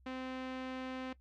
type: tone with low-pass filter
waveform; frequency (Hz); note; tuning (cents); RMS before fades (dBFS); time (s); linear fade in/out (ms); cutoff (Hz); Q
sawtooth; 258.8; C4; -19; -42; 0.06-1.13; 5; 3100; 1.1
effects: noise-tail reverb RT60 0.1 s tail -18 dB re dry + added 64 Hz sine -61 dBFS peak until 1.2 s